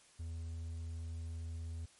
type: tone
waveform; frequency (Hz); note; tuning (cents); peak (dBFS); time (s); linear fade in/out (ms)
triangle; 82.41; E2; 0; -38; 0.19-1.86; 10
effects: white hiss -64 dBFS RMS until 1.99 s + MP3 48 kbps